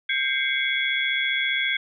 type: tone cluster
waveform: sine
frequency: 1585 / 2094 / 2229 / 3360 Hz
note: G6 / C7 / C#7 / G#7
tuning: +19 / +1 / +9 / +19 cents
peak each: -27 dBFS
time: 0.09-1.77 s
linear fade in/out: 5 ms
effects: none